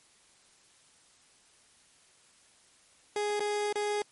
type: tone with dropouts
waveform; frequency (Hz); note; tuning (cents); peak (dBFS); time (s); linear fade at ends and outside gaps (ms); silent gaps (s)
30% pulse; 415.3; G#4; 0; -26; 3.16-4.02; 2; 3.396-3.404 / 3.727-3.756
effects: white hiss -62 dBFS RMS until 4.11 s + MP3 48 kbps